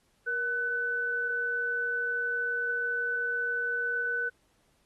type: tone pair together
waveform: sine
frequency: 473.3 / 1500 Hz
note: A#4 / F#6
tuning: +26 / +23 cents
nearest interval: octave + minor sixth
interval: 1997 cents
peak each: -37 / -28 dBFS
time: 0.26-4.3 s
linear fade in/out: 20 ms
effects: pink hiss -70 dBFS RMS until 4.85 s + AAC 32 kbps